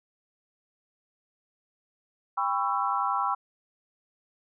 sine chord, C# half-diminished seventh, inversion second, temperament just, 798.3 / 997.9 / 1108.7 / 1330.5 Hz, G5 / B5 / C#6 / E6, +31 / +18 / 0 / +16 cents, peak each -30 dBFS, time 2.37-3.35 s, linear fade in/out 10 ms, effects none

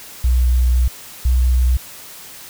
sine tone pair in turn, 61.74 / 62.39 Hz, B1 / B1, 0 / +18 cents, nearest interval unison, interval 18 cents, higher second, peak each -11 / -11 dBFS, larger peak neither, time 0.24-0.88 / 1.25-1.77 s, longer first, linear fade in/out 5 ms, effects white hiss -37 dBFS RMS until 2.49 s

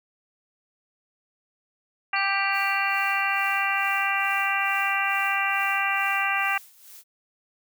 harmonic tone, 393.5 Hz, G4, 7 cents sharp, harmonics 2 / 3 / 4 / 5 / 6 / 7, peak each -29 / -29 / -29 / -29 / -29 / -29 dBFS, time 2.13-6.58 s, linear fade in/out 5 ms
sine tone with exponential decay, 4435 Hz, C#8, in tune, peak -33 dBFS, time 2.16-4.69 s, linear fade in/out 2 ms, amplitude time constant 550 ms
blue noise with tremolo, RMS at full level -45 dBFS, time 2.51-7.04 s, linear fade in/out 50 ms, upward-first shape sine, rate 2.3 Hz, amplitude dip 70%
effects none

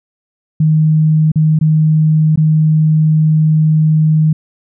sine tone with dropouts, 155.9 Hz, D#3, 4 cents sharp, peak -7 dBFS, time 0.6-4.33 s, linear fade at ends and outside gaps 5 ms, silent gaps 1.318-1.357 / 1.59-1.611 / 2.359-2.374 s, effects none

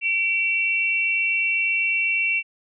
sine tone pair together, 2316 / 2714 Hz, D7 / E7, -25 / +50 cents, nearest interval minor third, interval 275 cents, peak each -23 / -21 dBFS, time 0.01-2.43 s, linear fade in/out 50 ms, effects none

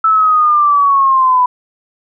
sine linear sweep, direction down, 1318.5 to 987.8 Hz, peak -7 dBFS, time 0.04-1.46 s, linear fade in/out 5 ms, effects none

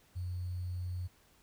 sine tone with sample-and-hold, 90 Hz, F#2, 47 cents flat, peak -35 dBFS, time 0.15-1.08 s, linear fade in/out 20 ms, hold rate 4410 Hz, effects pink hiss -66 dBFS RMS until 1.42 s

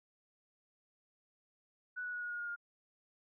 sine tone with pitch steps, 1480 / 1468.9 / 1457.9 / 1447 / 1436.2 / 1425.5 / 1414.8 Hz, F#6 / F#6 / F#6 / F#6 / F6 / F6 / F6, 0 / -13 / -26 / -39 / +48 / +35 / +22 cents, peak -38 dBFS, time 1.96-2.562 s, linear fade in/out 20 ms, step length 86 ms, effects none

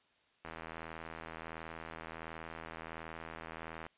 click train, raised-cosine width 0.5 ms, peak -29 dBFS, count 279, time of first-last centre 0.45-3.865 s, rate 81.4 Hz, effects white hiss -71 dBFS RMS until 3.97 s + resampled to 8000 Hz

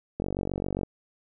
click train, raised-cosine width 2 ms, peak -16 dBFS, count 31, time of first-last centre 0.2-0.833 s, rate 47.4 Hz, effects none

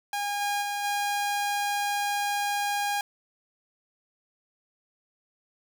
sawtooth tone with level steps, 815 Hz, G#5, 33 cents flat, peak -24 / -22 / -25 / -22 dBFS, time 0.13-3.01 s, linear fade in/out 2 ms, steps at 0.4 / 0.61 / 0.83 s, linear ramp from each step 20 ms, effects 10-bit

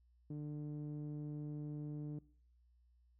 sawtooth tone with low-pass filter, 148.9 Hz, D3, 24 cents sharp, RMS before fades -44 dBFS, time 0.3-2.19 s, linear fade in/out 5 ms, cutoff 310 Hz, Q 1.6, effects noise-tail reverb RT60 0.5 s tail -21 dB re dry + added 60 Hz sine -67 dBFS peak until 3.19 s

